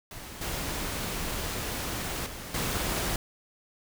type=noise with level steps; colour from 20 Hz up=pink; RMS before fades=-42 / -33 / -40 / -30 dBFS; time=0.11-3.16 s; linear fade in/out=2 ms; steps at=0.41 / 2.26 / 2.54 s; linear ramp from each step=5 ms; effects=none